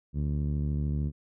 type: tone with low-pass filter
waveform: 10% pulse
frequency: 73.42 Hz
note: D2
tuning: in tune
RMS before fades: -29 dBFS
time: 0.13-1.12 s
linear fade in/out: 50 ms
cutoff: 150 Hz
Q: 1
effects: none